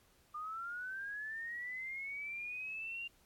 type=linear sweep; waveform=sine; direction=up; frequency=1200 to 2794 Hz; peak=-40 dBFS; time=0.34-3.08 s; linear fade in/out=10 ms; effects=pink hiss -69 dBFS RMS until 3.25 s + AAC 64 kbps